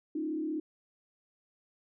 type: tone with frequency modulation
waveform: sine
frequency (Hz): 311.1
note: D#4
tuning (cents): 0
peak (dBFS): -31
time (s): 0.15-0.6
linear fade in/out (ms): 5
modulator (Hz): 35.8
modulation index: 0.79
effects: none